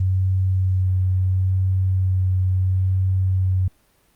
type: tone with vibrato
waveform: sine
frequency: 93.5 Hz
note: F#2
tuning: 19 cents sharp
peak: -16 dBFS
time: 0-3.68 s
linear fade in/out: 5 ms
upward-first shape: sine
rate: 0.73 Hz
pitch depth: 12 cents each way
effects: pink hiss -60 dBFS RMS until 4.15 s + Opus 32 kbps